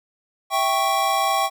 square chord, C# diminished, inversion first, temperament equal, 659.3 / 784 / 1108.7 Hz, E5 / G5 / C#6, 0 / 0 / 0 cents, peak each -27 / -22 / -23 dBFS, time 0.5-1.5 s, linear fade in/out 50 ms, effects none

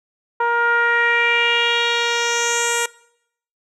10% pulse tone with low-pass filter sweep, 471.3 Hz, A#4, 19 cents sharp, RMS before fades -18 dBFS, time 0.4-2.86 s, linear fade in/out 5 ms, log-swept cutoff 1100 to 9100 Hz, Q 3.1, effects noise-tail reverb RT60 0.7 s tail -21 dB re dry

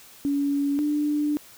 sine tone pair in turn, 283.1 / 296.2 Hz, C#4 / D4, +37 / +15 cents, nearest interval minor second, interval 78 cents, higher second, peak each -21 dBFS, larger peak neither, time 0.25-0.79 / 0.79-1.37 s, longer second, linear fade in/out 0 ms, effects white hiss -49 dBFS RMS until 1.57 s

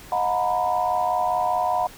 sine tone cluster, 628 / 724 / 927 / 992 Hz, D#5 / F#5 / A#5 / B5, +16 / -38 / -10 / +7 cents, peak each -29 / -22 / -28 / -26 dBFS, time 0.12-1.87 s, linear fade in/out 2 ms, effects pink hiss -44 dBFS RMS until 1.97 s

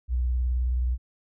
sine tone with vibrato, 61.74 Hz, B1, in tune, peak -22 dBFS, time 0.08-0.98 s, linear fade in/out 50 ms, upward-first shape sine, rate 19 Hz, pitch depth 73 cents each way, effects none

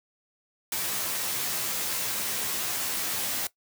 white noise with comb filter, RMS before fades -30 dBFS, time 0.72-3.47 s, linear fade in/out 2 ms, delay 13 ms, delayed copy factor -0.75, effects noise-tail reverb RT60 0.1 s tail -18 dB re dry + high-pass 80 Hz 12 dB/octave

